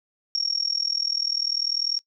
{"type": "tone with amplitude modulation", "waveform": "sine", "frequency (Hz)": 5540, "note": "F8", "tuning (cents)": -15, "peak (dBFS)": -19, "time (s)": [0.35, 1.99], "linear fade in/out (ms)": 0, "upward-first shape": "sine", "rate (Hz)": 40.2, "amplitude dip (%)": 95, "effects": ["noise-tail reverb RT60 0.1 s tail -22 dB re dry"]}